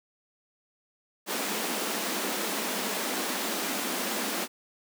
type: high-pass noise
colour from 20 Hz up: pink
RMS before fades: -31 dBFS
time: 1.26-4.48 s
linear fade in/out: 50 ms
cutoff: 190 Hz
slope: 96 dB/octave
effects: none